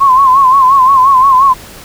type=tone with vibrato; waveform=sine; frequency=1062 Hz; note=C6; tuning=25 cents sharp; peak=-3 dBFS; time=0-1.54 s; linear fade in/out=20 ms; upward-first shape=sine; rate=5.7 Hz; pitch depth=89 cents each way; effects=pink hiss -32 dBFS RMS until 1.84 s